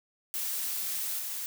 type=noise with level steps; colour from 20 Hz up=blue; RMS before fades=-33 / -36 dBFS; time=0.34-1.46 s; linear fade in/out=0 ms; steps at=1.18 s; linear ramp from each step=20 ms; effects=none